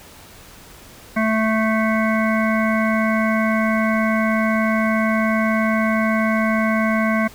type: harmonic tone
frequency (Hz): 220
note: A3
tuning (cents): 0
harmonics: 1 / 3 / 5 / 7 / 9 / 10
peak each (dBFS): -18 / -23 / -25 / -26 / -28 / -28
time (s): 1.16-7.28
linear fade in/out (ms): 10
effects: pink hiss -43 dBFS RMS until 7.34 s